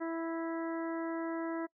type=harmonic tone with a mistuned harmonic; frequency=329.6 Hz; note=E4; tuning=in tune; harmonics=1 / 2 / 3 / 4 / 5 / 6; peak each=-35 / -41 / -45 / -47 / -49 / -51 dBFS; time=0-1.67 s; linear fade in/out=20 ms; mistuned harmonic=6; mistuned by=-15 cents; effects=noise-tail reverb RT60 0.1 s tail -24 dB re dry